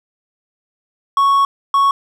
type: tone bursts at uneven times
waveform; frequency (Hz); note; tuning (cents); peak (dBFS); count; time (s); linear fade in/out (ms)
triangle; 1108.7; C#6; 0; -8; 2; 1.17-1.45 / 1.74-1.91; 2
effects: none